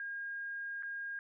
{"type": "tone with dropouts", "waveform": "sine", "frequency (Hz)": 1620, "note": "G#6", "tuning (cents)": -43, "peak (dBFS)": -38, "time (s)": [0, 1.19], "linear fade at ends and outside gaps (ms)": 1, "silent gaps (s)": [0.825, 0.832], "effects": []}